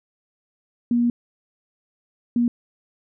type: tone bursts at uneven times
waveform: sine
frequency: 238.8 Hz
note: A#3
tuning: 42 cents sharp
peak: -16 dBFS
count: 2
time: 0.91-1.1 / 2.36-2.48 s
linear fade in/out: 2 ms
effects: none